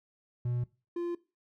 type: tone pair in turn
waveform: triangle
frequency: 121.8 / 346.1 Hz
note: B2 / F4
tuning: -24 / -16 cents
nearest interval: octave + tritone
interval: 1808 cents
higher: second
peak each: -27 / -29 dBFS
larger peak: first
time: 0.45-0.64 / 0.96-1.15 s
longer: neither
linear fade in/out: 5 ms
effects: noise-tail reverb RT60 0.3 s tail -20 dB re dry